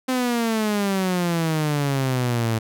sawtooth exponential sweep, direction down, 260.2 to 110 Hz, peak -16 dBFS, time 0.08-2.59 s, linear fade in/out 10 ms, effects none

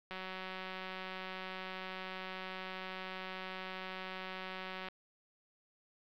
click train, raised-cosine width 0.3 ms, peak -27 dBFS, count 894, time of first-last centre 0.11-4.885 s, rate 187 Hz, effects low-pass 4000 Hz 12 dB/octave + 11-bit

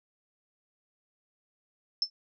sine tone with exponential decay, 5300 Hz, E8, 9 cents sharp, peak -20 dBFS, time 2.02-2.1 s, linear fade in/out 2 ms, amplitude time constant 16 ms, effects none

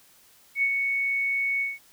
sine tone with ADSR envelope, 2219 Hz, C#7, 1 cent sharp, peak -19 dBFS, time 0.55-1.79 s, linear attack 75 ms, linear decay 63 ms, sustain -4 dB, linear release 180 ms, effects white hiss -57 dBFS RMS until 1.92 s

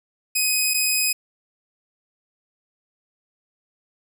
10% pulse tone pair in turn, 2513 / 2513 Hz, D#7 / D#7, +17 / +17 cents, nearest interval unison, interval 0 cents, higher neither, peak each -10 dBFS, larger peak neither, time 0.35-0.74 / 0.74-1.13 s, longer neither, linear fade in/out 10 ms, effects none

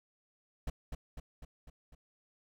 brown noise with echo, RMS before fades -35 dBFS, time 0.67-0.7 s, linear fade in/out 5 ms, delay 250 ms, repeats 5, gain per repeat -4 dB, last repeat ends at 1.95 s, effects none

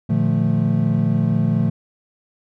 triangle chord, Bb major seventh, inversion none, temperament equal with one note detuned, 116.54 / 150.26 / 174.61 / 220 Hz, Bb2 / D3 / F3 / A3, 0 / +40 / 0 / 0 cents, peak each -19 dBFS, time 0.09-1.7 s, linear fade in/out 10 ms, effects none

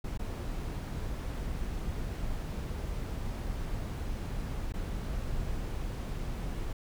brown noise with dropouts, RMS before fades -35 dBFS, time 0.04-6.73 s, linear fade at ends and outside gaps 5 ms, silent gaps 0.176-0.192 / 4.724-4.738 s, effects none

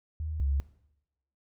sine tone pair in turn, 77.78 / 69.29 Hz, D#2 / C#2, 0 / 0 cents, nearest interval major second, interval 200 cents, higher first, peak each -31 / -25 dBFS, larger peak second, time 0.2-0.4 / 0.4-0.6 s, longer neither, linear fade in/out 0 ms, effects noise-tail reverb RT60 0.8 s tail -17 dB re dry

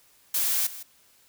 blue noise with echo, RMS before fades -25 dBFS, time 0.34-0.67 s, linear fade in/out 5 ms, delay 160 ms, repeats 1, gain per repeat -15 dB, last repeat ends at 0.83 s, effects white hiss -60 dBFS RMS until 1.28 s

